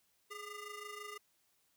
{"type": "ring-modulated tone", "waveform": "20% pulse", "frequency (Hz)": 810, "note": "G#5", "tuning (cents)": -43, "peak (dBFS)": -37, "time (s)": [0.3, 1.18], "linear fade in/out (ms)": 10, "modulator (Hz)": 392, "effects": ["white hiss -75 dBFS RMS until 1.76 s"]}